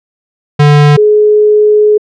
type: tone pair in turn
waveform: square / sine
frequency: 146.83 / 422.2 Hz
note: D3 / G#4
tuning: 0 / +29 cents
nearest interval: octave + tritone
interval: 1829 cents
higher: second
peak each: -3 dBFS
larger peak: neither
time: 0.59-0.97 / 0.97-1.98 s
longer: second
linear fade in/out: 10 ms
effects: low-pass 4000 Hz 12 dB/octave